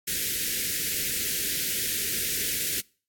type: band-stop noise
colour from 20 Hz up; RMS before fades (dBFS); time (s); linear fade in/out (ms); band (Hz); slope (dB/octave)
white; -28; 0.07-2.81; 10; 500 to 1600; 48
effects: noise-tail reverb RT60 0.4 s tail -25 dB re dry + AAC 64 kbps